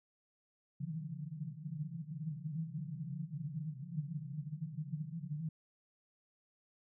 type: band-pass noise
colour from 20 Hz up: pink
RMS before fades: -42 dBFS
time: 0.8-5.49 s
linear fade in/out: 5 ms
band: 140 to 170 Hz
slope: 96 dB/octave
effects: none